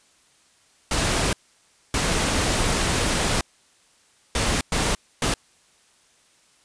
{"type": "noise bursts at uneven times", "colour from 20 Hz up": "pink", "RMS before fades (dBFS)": -22, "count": 5, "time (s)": [[0.91, 1.33], [1.94, 3.41], [4.35, 4.61], [4.72, 4.95], [5.22, 5.34]], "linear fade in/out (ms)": 2, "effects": ["white hiss -59 dBFS RMS until 6.64 s", "resampled to 22050 Hz"]}